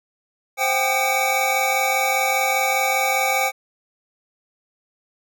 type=tone cluster; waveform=square; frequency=524 / 749 / 794 / 1218 / 2262 Hz; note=C5 / F#5 / G5 / D#6 / C#7; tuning=+2 / +21 / +22 / -37 / +34 cents; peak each=-27 / -28 / -23 / -30 / -23 dBFS; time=0.57-3.52 s; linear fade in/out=50 ms; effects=none